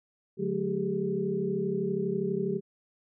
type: tone cluster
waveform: sine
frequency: 146.4 / 183.3 / 215.2 / 389.6 / 422 Hz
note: D3 / F#3 / A3 / G4 / G#4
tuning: -5 / -16 / -38 / -11 / +28 cents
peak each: -38 / -33 / -35 / -30 / -36 dBFS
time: 0.37-2.61 s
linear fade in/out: 50 ms
effects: none